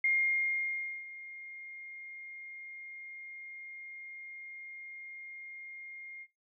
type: tone with ADSR envelope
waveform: sine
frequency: 2126 Hz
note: C7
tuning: 27 cents sharp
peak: -25 dBFS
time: 0.04-6.27 s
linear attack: 4 ms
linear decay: 1000 ms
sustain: -19 dB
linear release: 52 ms
effects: noise-tail reverb RT60 0.2 s tail -17 dB re dry